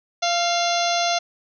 harmonic tone with a mistuned harmonic, 690 Hz, F5, 21 cents flat, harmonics 1 / 2 / 3 / 4 / 5 / 6 / 7 / 8 / 9, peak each -21 / -29 / -31 / -31 / -29 / -29 / -34 / -33 / -30 dBFS, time 0.22-1.19 s, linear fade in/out 10 ms, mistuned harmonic 3, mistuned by +42 cents, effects none

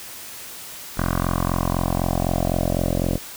10% pulse tone with low-pass filter sweep, 43.95 Hz, F1, 12 cents sharp, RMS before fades -22 dBFS, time 0.97-3.18 s, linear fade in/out 10 ms, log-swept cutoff 1400 to 490 Hz, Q 3, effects white hiss -37 dBFS RMS until 3.36 s

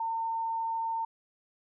sine tone, 907 Hz, A#5, 48 cents flat, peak -29 dBFS, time 0-1.05 s, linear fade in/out 5 ms, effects none

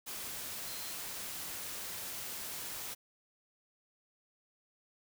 sine tone in noise, 4127 Hz, C8, 25 cents flat, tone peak -50 dBFS, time 0.66-0.94 s, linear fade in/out 20 ms, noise white, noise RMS -42 dBFS, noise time 0.06-2.95 s, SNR -11 dB, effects none

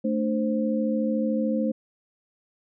sine tone cluster, 221.9 / 295.5 / 524 Hz, A3 / D4 / C5, +15 / +11 / +2 cents, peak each -24 / -29 / -28 dBFS, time 0.04-1.72 s, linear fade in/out 10 ms, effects none

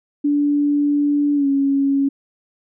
sine tone with pitch glide, 290 to 276.6 Hz, D4 to C#4, -22 to -4 cents, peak -14 dBFS, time 0.24-2.09 s, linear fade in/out 10 ms, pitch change -82 cents, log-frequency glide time 1.35-1.47 s, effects none

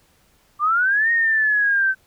sine linear two-way sweep, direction up then down, 1160 to 1868 to 1533 Hz, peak -15 dBFS, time 0.59-1.95 s, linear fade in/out 50 ms, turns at 1.11 s, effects pink hiss -59 dBFS RMS until 2.06 s

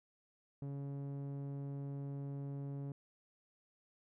sawtooth tone with low-pass filter, 140 Hz, C#3, 18 cents sharp, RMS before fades -43 dBFS, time 0.62-2.92 s, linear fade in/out 2 ms, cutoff 440 Hz, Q 0.53, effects none

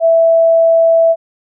sine tone, 660 Hz, E5, 2 cents sharp, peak -6 dBFS, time 0-1.16 s, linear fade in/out 50 ms, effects none

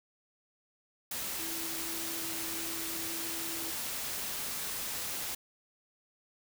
sine tone in noise, 329.6 Hz, E4, in tune, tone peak -44 dBFS, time 1.39-3.71 s, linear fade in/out 5 ms, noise white, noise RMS -37 dBFS, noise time 1.11-5.35 s, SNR -10 dB, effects none

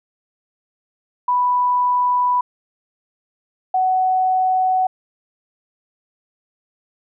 sine tone pair in turn, 988 / 746.6 Hz, B5 / F#5, 0 / +15 cents, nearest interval perfect fourth, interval 485 cents, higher first, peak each -14 dBFS, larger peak neither, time 1.28-2.41 / 3.74-4.87 s, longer neither, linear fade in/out 5 ms, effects none

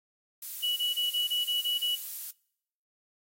violet noise, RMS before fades -37 dBFS, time 0.42-2.31 s, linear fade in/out 5 ms
sine tone bursts, 2938 Hz, F#7, 13 cents flat, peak -26 dBFS, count 8, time 0.62-1.96 s, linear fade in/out 20 ms, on 150 ms, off 20 ms
effects noise-tail reverb RT60 0.8 s tail -26 dB re dry + AAC 48 kbps

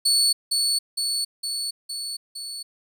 30% pulse tone with echo, 4435 Hz, C#8, in tune, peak -14 dBFS, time 0.05-0.33 s, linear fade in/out 10 ms, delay 460 ms, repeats 5, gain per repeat -3 dB, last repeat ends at 2.63 s, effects none

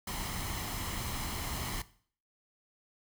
pink noise with comb filter, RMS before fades -37 dBFS, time 0.07-1.82 s, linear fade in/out 5 ms, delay 0.97 ms, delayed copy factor +0.5, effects noise-tail reverb RT60 0.5 s tail -17 dB re dry

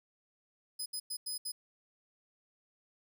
20% pulse tone bursts at uneven times, 5020 Hz, D#8, 15 cents sharp, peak -31 dBFS, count 5, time 0.79-0.86 / 0.93-1 / 1.1-1.17 / 1.26-1.38 / 1.45-1.52 s, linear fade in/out 10 ms, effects none

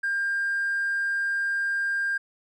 sine tone with hard clipping, 1600 Hz, G6, 35 cents sharp, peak -24 dBFS, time 0.03-2.18 s, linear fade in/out 10 ms, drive 1 dB, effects none

